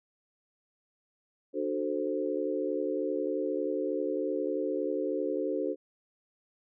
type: chord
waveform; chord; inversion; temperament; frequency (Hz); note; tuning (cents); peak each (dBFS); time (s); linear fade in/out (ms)
sine; D dominant seventh; none; equal with one note detuned; 297.6 / 370 / 440 / 523.3; D4 / F#4 / A4 / C5; +23 / 0 / 0 / 0; -34; 1.53-5.76; 50
effects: none